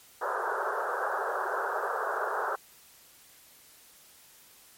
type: band-pass noise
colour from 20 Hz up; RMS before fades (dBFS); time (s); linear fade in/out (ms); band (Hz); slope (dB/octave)
white; -31; 0.21-2.56; 10; 380 to 1600; 96
effects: white hiss -56 dBFS RMS until 4.77 s + MP3 64 kbps